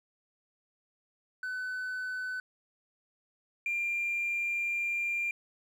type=tone pair in turn; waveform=triangle; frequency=1507 / 2388 Hz; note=F#6 / D7; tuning=+31 / +28 cents; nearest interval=minor sixth; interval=797 cents; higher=second; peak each=-31 / -26 dBFS; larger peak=second; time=1.43-2.4 / 3.66-5.31 s; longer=second; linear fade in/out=2 ms; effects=tanh soft clip ceiling -26 dBFS